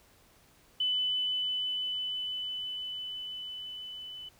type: tone with level ramp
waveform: sine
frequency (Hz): 3002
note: F#7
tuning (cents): +24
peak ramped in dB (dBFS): -26 to -41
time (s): 0.8-4.29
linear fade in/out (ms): 5
effects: pink hiss -62 dBFS RMS until 4.39 s